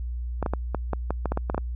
clicks, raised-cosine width 1 ms, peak -12 dBFS, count 12, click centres 0.427 / 0.462 / 0.536 / 0.747 / 0.933 / 1.106 / 1.257 / 1.32 / 1.374 / 1.499 / 1.546 / 1.579 s, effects added 60 Hz sine -28 dBFS peak until 1.75 s

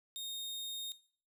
sawtooth tone, 3700 Hz, A#7, 14 cents flat, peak -37 dBFS, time 0.16-0.92 s, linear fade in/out 0 ms, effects noise-tail reverb RT60 0.5 s tail -19 dB re dry

